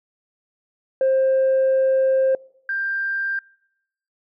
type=tone pair in turn; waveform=sine; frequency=529 / 1585.2 Hz; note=C5 / G6; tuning=+19 / +19 cents; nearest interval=octave + perfect fifth; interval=1900 cents; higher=second; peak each=-13 / -21 dBFS; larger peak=first; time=1.01-2.35 / 2.69-3.39 s; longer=first; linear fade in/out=2 ms; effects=noise-tail reverb RT60 0.8 s tail -26 dB re dry + tanh soft clip ceiling -13 dBFS